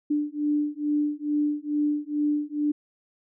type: beating tone pair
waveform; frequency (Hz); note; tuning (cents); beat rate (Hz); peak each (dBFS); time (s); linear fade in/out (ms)
sine; 294.8 / 297.1; D4 / D4; +7 / +20; 2.3; -26; 0.1-2.72; 10
effects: none